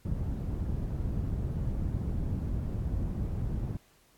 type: low-pass noise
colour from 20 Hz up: white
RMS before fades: -32 dBFS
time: 0.05-3.77 s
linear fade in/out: 5 ms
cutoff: 120 Hz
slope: 12 dB/octave
effects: pink hiss -64 dBFS RMS until 4.17 s + AAC 64 kbps